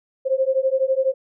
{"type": "beating tone pair", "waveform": "sine", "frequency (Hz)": [523.3, 535.3], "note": ["C5", "C5"], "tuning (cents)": [0, 39], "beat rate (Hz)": 12, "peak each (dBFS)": -20, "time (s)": [0.25, 1.14], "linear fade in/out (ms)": 20, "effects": []}